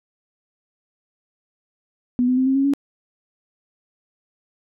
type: tone with pitch steps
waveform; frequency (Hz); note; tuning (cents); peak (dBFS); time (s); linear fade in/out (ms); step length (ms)
sine; 246.9 / 253.3 / 259.8 / 266.5 / 273.3 / 280.4; B3 / B3 / C4 / C4 / C#4 / C#4; 0 / +44 / -12 / +32 / -24 / +20; -15; 2.19-2.736; 0; 91
effects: none